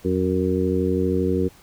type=harmonic tone with a mistuned harmonic; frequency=92.5 Hz; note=F#2; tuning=in tune; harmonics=1 / 2 / 3 / 4 / 5; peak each=-26 / -25 / -25 / -24 / -25 dBFS; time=0.04-1.49 s; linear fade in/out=20 ms; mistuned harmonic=1; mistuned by=-140 cents; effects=pink hiss -51 dBFS RMS until 1.62 s